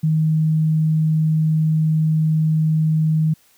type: tone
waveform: sine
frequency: 157.1 Hz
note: D#3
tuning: 17 cents sharp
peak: -14 dBFS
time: 0.03-3.34 s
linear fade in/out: 10 ms
effects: white hiss -56 dBFS RMS until 3.57 s